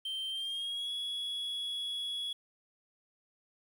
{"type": "tone with pitch glide", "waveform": "triangle", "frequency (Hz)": [3136, 3361], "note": ["G7", "G#7"], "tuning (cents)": [0, 20], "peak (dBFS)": -33, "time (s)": [0.05, 2.33], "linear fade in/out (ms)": 5, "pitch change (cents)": 120, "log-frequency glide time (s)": [0.3, 0.91], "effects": ["10-bit"]}